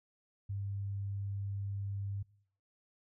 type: tone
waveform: sine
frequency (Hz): 99.5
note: G2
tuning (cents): +26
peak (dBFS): -35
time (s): 0.49-2.23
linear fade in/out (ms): 10
effects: noise-tail reverb RT60 0.6 s tail -23 dB re dry